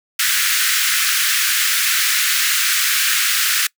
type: high-pass noise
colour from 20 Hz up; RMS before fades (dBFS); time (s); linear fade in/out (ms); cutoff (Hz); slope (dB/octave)
pink; -17; 0.19-3.67; 5; 1400; 48
effects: noise-tail reverb RT60 0.1 s tail -24 dB re dry